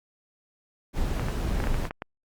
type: noise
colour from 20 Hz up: brown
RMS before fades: -27 dBFS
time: 0.93-1.9 s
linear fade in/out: 50 ms
type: clicks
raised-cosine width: 0.5 ms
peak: -17 dBFS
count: 9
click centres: 1.196 / 1.285 / 1.602 / 1.64 / 1.671 / 1.743 / 1.853 / 1.909 / 2.021 s
effects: Opus 48 kbps